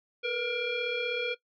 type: tone with frequency modulation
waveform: sine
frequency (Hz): 1431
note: F6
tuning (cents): +42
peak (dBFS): -28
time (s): 0.23-1.35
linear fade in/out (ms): 20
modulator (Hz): 942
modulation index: 1.9
effects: noise-tail reverb RT60 0.1 s tail -19 dB re dry